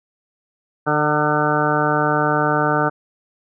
harmonic tone, 150 Hz, D3, 37 cents sharp, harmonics 1 / 2 / 3 / 4 / 5 / 6 / 8 / 9 / 10, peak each -24 / -24 / -24 / -24 / -24 / -24 / -24 / -24 / -24 dBFS, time 0.86-2.9 s, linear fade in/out 20 ms, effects none

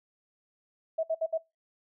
sine tone bursts, 647 Hz, E5, 32 cents flat, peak -25 dBFS, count 4, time 0.98-1.379 s, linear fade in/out 10 ms, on 54 ms, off 61 ms, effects noise-tail reverb RT60 0.2 s tail -20 dB re dry

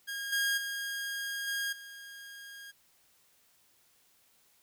sawtooth tone with level steps, 1627 Hz, G#6, 36 cents flat, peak -32 / -24 / -31 / -28 / -42 dBFS, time 0.07-2.72 s, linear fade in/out 20 ms, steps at 0.32 / 0.57 / 1.47 / 1.72 s, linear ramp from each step 10 ms, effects white hiss -67 dBFS RMS until 4.62 s

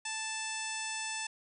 harmonic tone, 880 Hz, A5, in tune, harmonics 1 / 2 / 3 / 4 / 5 / 6 / 7 / 8 / 9 / 10, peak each -43 / -43 / -41 / -46 / -50 / -45 / -46 / -51 / -43 / -47 dBFS, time 0.05-1.27 s, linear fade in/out 5 ms, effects none

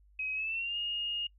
sine tone with pitch glide, 2538 to 2849 Hz, D#7 to F7, +34 to +34 cents, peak -32 dBFS, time 0.19-1.27 s, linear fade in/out 5 ms, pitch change +200 cents, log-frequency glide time 0.34-0.77 s, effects noise-tail reverb RT60 0.1 s tail -22 dB re dry + added 50 Hz sine -59 dBFS peak until 1.38 s

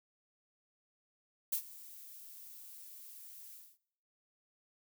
violet noise with ADSR envelope, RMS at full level -32 dBFS, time 1.52-3.78 s, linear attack 9 ms, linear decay 84 ms, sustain -20 dB, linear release 250 ms, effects noise-tail reverb RT60 0.7 s tail -21 dB re dry

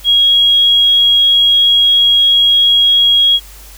sine tone, 3299 Hz, G#7, 12 cents flat, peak -6 dBFS, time 0.04-3.4 s, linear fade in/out 50 ms, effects added 50 Hz sine -35 dBFS peak until 3.77 s + white hiss -38 dBFS RMS until 3.77 s

